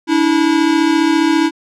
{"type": "tone pair together", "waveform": "square", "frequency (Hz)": [290.3, 325.1], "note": ["D4", "E4"], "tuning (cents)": [-20, -24], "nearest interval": "major second", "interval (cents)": 196, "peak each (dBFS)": [-16, -13], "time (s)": [0.07, 1.51], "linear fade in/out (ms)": 50, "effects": ["low-pass 6000 Hz 12 dB/octave"]}